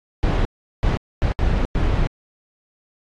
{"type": "noise bursts at uneven times", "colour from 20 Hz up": "brown", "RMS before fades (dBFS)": -18, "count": 5, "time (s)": [[0.23, 0.45], [0.83, 0.97], [1.22, 1.32], [1.39, 1.65], [1.75, 2.07]], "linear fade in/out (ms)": 0, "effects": ["low-pass 4000 Hz 12 dB/octave", "AAC 32 kbps"]}